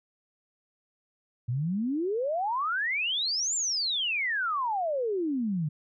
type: exponential two-way sweep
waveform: sine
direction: up then down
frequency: 114.1 to 7459 to 144 Hz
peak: -26 dBFS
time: 1.48-5.69 s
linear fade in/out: 10 ms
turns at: 3.55 s
effects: none